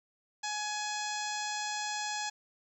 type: harmonic tone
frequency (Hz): 841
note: G#5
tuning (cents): +22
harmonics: 1 / 2 / 3 / 4 / 5 / 6 / 7 / 8 / 9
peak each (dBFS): -37 / -40 / -44 / -44 / -44 / -44 / -45 / -44 / -46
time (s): 0.43-2.3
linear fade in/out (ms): 10
effects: 11-bit